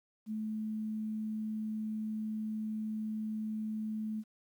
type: tone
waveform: sine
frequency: 216.6 Hz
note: A3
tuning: 27 cents flat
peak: -34 dBFS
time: 0.26-4.24 s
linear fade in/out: 50 ms
effects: 11-bit